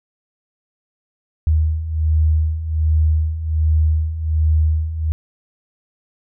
sine beating tone pair, 77.4 / 78.7 Hz, D#2 / D#2, -9 / +20 cents, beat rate 1.3 Hz, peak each -20 / -15 dBFS, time 1.47-5.12 s, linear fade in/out 0 ms, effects none

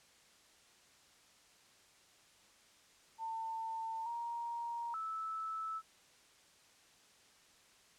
sine tone with pitch steps, 898 / 938 / 1310 Hz, A5 / A#5 / E6, +35 / +11 / -11 cents, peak -38 dBFS, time 3.18-5.82 s, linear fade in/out 50 ms, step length 880 ms, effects white hiss -65 dBFS RMS until 7.98 s + low-pass 8000 Hz 12 dB/octave

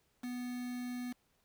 triangle tone with quantisation, 246.9 Hz, B3, in tune, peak -36 dBFS, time 0.23-1.13 s, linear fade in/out 10 ms, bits 8, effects pink hiss -75 dBFS RMS until 1.44 s

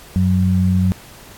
sine tone pair together, 93.48 / 184.5 Hz, F#2 / F#3, +18 / -5 cents, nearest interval octave, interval 1177 cents, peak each -15 dBFS, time 0.16-0.92 s, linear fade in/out 0 ms, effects pink hiss -41 dBFS RMS until 1.37 s + AAC 64 kbps

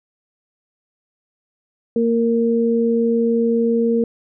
sine tone pair together, 230.9 / 463.5 Hz, A#3 / A#4, -16 / -10 cents, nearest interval octave, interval 1206 cents, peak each -17 / -17 dBFS, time 1.96-4.04 s, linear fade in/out 2 ms, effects none

